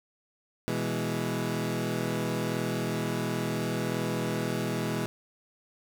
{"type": "chord", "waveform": "20% pulse", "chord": "E major", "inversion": "second", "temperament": "equal", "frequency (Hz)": [123.47, 164.81, 207.7], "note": ["B2", "E3", "G#3"], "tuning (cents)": [0, 0, 0], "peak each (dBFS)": -28, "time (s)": [0.68, 5.06], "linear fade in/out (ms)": 0, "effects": []}